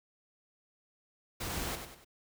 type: noise with echo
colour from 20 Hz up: pink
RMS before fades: -37 dBFS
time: 1.4-1.76 s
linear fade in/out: 10 ms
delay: 96 ms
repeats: 3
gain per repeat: -7 dB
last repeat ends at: 2.048 s
effects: none